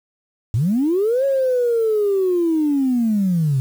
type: linear two-way sweep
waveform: sine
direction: up then down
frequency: 98 to 554.4 to 127.7 Hz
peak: -14 dBFS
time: 0.54-3.6 s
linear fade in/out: 0 ms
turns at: 1.25 s
effects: tanh soft clip ceiling -10 dBFS + 7-bit